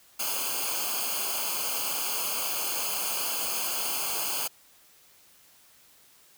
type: noise with comb filter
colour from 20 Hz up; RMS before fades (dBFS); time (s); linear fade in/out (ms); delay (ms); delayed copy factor
white; -30; 0.19-4.48; 10; 0.53; -0.95
effects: white hiss -58 dBFS RMS until 6.37 s